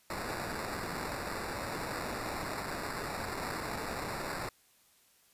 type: noise with sample-and-hold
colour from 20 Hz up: violet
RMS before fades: -38 dBFS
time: 0.1-4.49 s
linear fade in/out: 2 ms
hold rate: 3150 Hz
effects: white hiss -66 dBFS RMS until 5.33 s + resampled to 32000 Hz